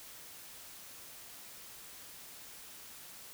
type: silence
effects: white hiss -51 dBFS RMS until 3.33 s